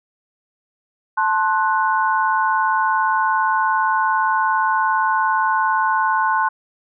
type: chord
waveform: sine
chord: F# diminished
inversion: first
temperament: equal with one note detuned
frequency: 880 / 1057.4 / 1480 Hz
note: A5 / C6 / F#6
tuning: 0 / +18 / 0 cents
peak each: -19 / -19 / -21 dBFS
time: 1.17-6.49 s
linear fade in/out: 10 ms
effects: none